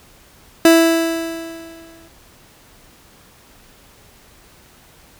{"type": "tone with exponential decay", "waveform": "30% pulse", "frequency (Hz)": 329.6, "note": "E4", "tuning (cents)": 0, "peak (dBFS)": -3, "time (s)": [0.65, 2.08], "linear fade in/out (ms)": 2, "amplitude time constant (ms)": 310, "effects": ["pink hiss -48 dBFS RMS until 5.19 s"]}